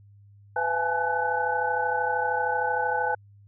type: tone cluster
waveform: sine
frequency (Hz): 499.2 / 678 / 830 / 863 / 1498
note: B4 / E5 / G#5 / A5 / F#6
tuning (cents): +19 / +49 / -1 / -34 / +21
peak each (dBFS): -30 / -35 / -28 / -29 / -29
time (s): 0.56-3.15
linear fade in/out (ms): 5
effects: added 101 Hz sine -50 dBFS peak until 3.47 s